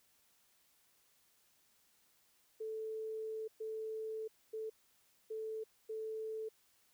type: tone bursts at uneven times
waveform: sine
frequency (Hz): 439.1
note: A4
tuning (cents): -4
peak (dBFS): -39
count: 5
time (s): 2.6-3.48 / 3.6-4.28 / 4.53-4.7 / 5.3-5.64 / 5.89-6.49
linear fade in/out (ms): 10
effects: white hiss -72 dBFS RMS until 6.93 s